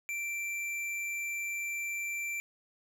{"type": "tone with hard clipping", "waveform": "sine", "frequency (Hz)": 2349, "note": "D7", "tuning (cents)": 0, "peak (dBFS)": -35, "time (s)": [0.09, 2.4], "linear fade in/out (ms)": 0, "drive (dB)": 11, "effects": []}